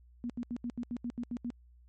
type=tone bursts; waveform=sine; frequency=240 Hz; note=B3; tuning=49 cents flat; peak=-33 dBFS; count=10; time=0.24-1.503 s; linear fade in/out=0 ms; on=57 ms; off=77 ms; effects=added 60 Hz sine -56 dBFS peak until 1.88 s + MP3 32 kbps